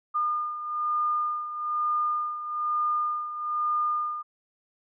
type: beating tone pair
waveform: sine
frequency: 1213 / 1214.1 Hz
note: D#6 / D#6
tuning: -44 / -43 cents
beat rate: 1.1 Hz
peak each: -26 / -32 dBFS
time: 0.14-4.23 s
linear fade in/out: 20 ms
effects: none